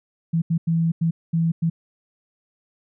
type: tone bursts at uneven times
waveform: sine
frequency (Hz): 165.2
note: E3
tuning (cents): +4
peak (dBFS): -17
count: 6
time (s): 0.33-0.42 / 0.5-0.58 / 0.67-0.92 / 1.01-1.11 / 1.33-1.52 / 1.62-1.7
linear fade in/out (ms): 10
effects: none